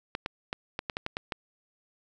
clicks, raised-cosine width 0.3 ms, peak -15 dBFS, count 9, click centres 0.151 / 0.261 / 0.529 / 0.791 / 0.898 / 0.969 / 1.064 / 1.169 / 1.322 s, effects none

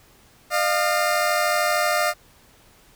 20% pulse tone pair together, 607 / 700 Hz, D#5 / F5, -43 / +4 cents, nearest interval major second, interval 247 cents, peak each -17 / -17 dBFS, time 0.5-2.14 s, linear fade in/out 50 ms, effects pink hiss -54 dBFS RMS until 2.95 s

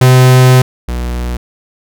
45% pulse tone pair in turn, 128 / 60.53 Hz, C3 / B1, -38 / -34 cents, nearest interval octave + minor second, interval 1296 cents, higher first, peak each -3 / -15 dBFS, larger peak first, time 0.01-0.62 / 0.88-1.37 s, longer first, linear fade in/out 5 ms, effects none

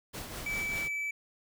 pink noise with tremolo, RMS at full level -39 dBFS, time 0.13-0.89 s, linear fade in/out 20 ms, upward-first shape triangle, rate 5 Hz, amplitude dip 50%
triangle tone, 2306 Hz, D7, 32 cents flat, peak -30 dBFS, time 0.46-1.11 s, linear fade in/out 5 ms
effects none

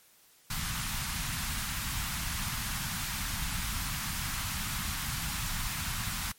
pink band-stop noise, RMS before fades -34 dBFS, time 0.5-6.32 s, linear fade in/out 5 ms, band 210 to 960 Hz, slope 24 dB/octave, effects white hiss -61 dBFS RMS until 6.38 s + MP3 64 kbps

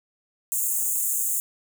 pink high-pass noise, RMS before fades -25 dBFS, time 0.52-1.4 s, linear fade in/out 0 ms, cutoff 6700 Hz, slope 96 dB/octave, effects none

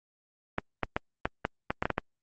clicks, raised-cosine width 0.5 ms, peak -11 dBFS, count 10, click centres 0.584 / 0.833 / 0.965 / 1.255 / 1.451 / 1.705 / 1.825 / 1.855 / 1.903 / 1.981 s, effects Opus 24 kbps

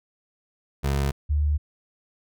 25% pulse / sine tone pair in turn, 69.3 / 74.13 Hz, C#2 / D2, 0 / +17 cents, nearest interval minor second, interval 117 cents, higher second, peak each -18 / -19 dBFS, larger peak first, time 0.83-1.12 / 1.29-1.58 s, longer neither, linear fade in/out 20 ms, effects none

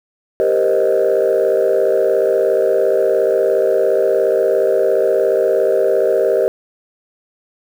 sine chord, C minor seventh, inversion second, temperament equal, 392 / 466.2 / 523.3 / 622.3 Hz, G4 / Bb4 / C5 / Eb5, 0 / 0 / 0 / 0 cents, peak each -16 dBFS, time 0.4-6.48 s, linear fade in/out 0 ms, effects tanh soft clip ceiling -6 dBFS + 7-bit

